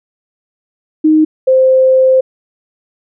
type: tone pair in turn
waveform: sine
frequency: 311 / 521.4 Hz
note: D#4 / C5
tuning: -1 / -6 cents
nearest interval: major sixth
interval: 895 cents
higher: second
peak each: -5 dBFS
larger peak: neither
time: 1.04-1.25 / 1.47-2.21 s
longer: second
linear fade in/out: 10 ms
effects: none